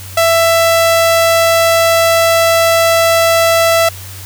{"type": "tone", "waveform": "sawtooth", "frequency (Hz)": 664, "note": "E5", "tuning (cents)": 12, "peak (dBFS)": -4, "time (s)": [0.17, 3.89], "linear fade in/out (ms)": 5, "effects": ["added 94 Hz sine -29 dBFS peak until 4.25 s", "white hiss -32 dBFS RMS until 4.25 s"]}